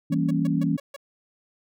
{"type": "chord", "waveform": "sine", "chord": "E diminished seventh", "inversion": "none", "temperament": "equal", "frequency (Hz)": [164.81, 196, 233.1, 277.2], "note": ["E3", "G3", "Bb3", "Db4"], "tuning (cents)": [0, 0, 0, 0], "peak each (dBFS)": [-24, -29, -28, -25], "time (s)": [0.1, 0.77], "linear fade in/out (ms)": 10}
{"type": "tone bursts", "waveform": "sawtooth", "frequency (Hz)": 560, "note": "C#5", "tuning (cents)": 18, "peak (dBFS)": -32, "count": 6, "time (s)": [0.12, 0.964], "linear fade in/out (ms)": 5, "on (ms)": 24, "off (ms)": 140}
{"effects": []}